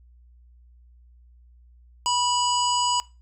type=harmonic tone; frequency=980 Hz; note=B5; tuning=14 cents flat; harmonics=1 / 3 / 5 / 7 / 8; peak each=-23 / -28 / -30 / -31 / -32 dBFS; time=2.06-3 s; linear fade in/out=0 ms; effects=noise-tail reverb RT60 0.3 s tail -21 dB re dry + added 60 Hz sine -50 dBFS peak until 3.21 s